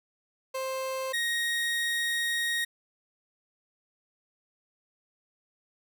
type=tone pair in turn; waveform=30% pulse; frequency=526 / 1874.5 Hz; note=C5 / A#6; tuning=+9 / +9 cents; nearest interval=octave + minor seventh; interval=2200 cents; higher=second; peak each=-28 / -24 dBFS; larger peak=second; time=0.54-1.13 / 1.13-2.65 s; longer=second; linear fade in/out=10 ms; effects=none